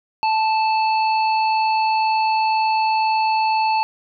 harmonic tone, 878 Hz, A5, 4 cents flat, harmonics 1 / 3 / 5, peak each -16 / -26 / -30 dBFS, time 0.23-3.83 s, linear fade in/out 0 ms, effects none

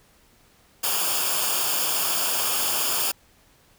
white noise with comb filter, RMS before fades -24 dBFS, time 0.83-3.12 s, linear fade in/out 10 ms, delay 0.5 ms, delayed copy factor -0.7, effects pink hiss -58 dBFS RMS until 3.78 s

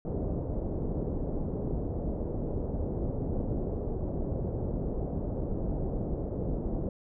pink low-pass noise, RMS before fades -32 dBFS, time 0.05-6.89 s, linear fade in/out 2 ms, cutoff 580 Hz, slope 24 dB/octave, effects none

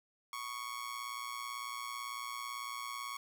sawtooth tone with amplitude modulation, 1108.7 Hz, C#6, in tune, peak -33 dBFS, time 0.33-3.17 s, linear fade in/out 2 ms, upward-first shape sine, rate 118 Hz, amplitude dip 70%, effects none

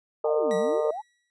harmonic tone, 152.1 Hz, D#3, 39 cents flat, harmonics 3 / 4 / 5 / 6 / 7 / 8, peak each -24 / -26 / -39 / -38 / -42 / -38 dBFS, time 0.24-0.91 s, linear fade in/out 5 ms
sine exponential two-way sweep, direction down then up, 910 to 177.1 to 910 Hz, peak -31 dBFS, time 0.24-1.02 s, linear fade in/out 20 ms, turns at 0.56 s
sawtooth tone with exponential decay, 1931 Hz, B6, 39 cents flat, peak -32 dBFS, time 0.51-1.3 s, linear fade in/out 0 ms, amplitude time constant 170 ms
effects resampled to 22050 Hz

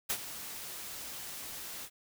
white noise with ADSR envelope, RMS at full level -31 dBFS, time 0.09-1.9 s, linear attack 15 ms, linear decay 64 ms, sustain -12 dB, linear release 62 ms, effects none

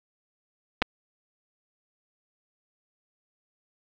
clicks, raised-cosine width 0.3 ms, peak -7 dBFS, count 2, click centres 0.819 / 0.823 s, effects low-pass 5000 Hz 12 dB/octave

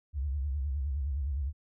sine tone with vibrato, 69.8 Hz, C#2, 13 cents sharp, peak -29 dBFS, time 0.13-1.53 s, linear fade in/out 50 ms, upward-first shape sine, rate 9.7 Hz, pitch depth 150 cents each way, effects none

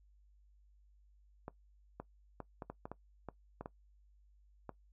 clicks, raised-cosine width 1 ms, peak -29 dBFS, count 11, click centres 1.481 / 2 / 2.403 / 2.622 / 2.7 / 2.855 / 2.916 / 3.287 / 3.61 / 3.659 / 4.693 s, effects noise-tail reverb RT60 0.1 s tail -19 dB re dry + added 50 Hz sine -63 dBFS peak until 4.92 s

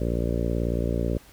harmonic tone, 58.27 Hz, A#1, in tune, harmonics 1 / 2 / 3 / 4 / 5 / 6 / 7 / 8 / 9 / 10, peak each -27 / -30 / -32 / -33 / -34 / -35 / -35 / -36 / -37 / -37 dBFS, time 0-1.18 s, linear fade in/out 5 ms, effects pink hiss -52 dBFS RMS until 1.32 s

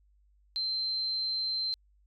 sine tone, 4116 Hz, C8, 29 cents flat, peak -29 dBFS, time 0.56-1.74 s, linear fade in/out 0 ms, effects added 50 Hz sine -62 dBFS peak until 2.06 s + AAC 64 kbps

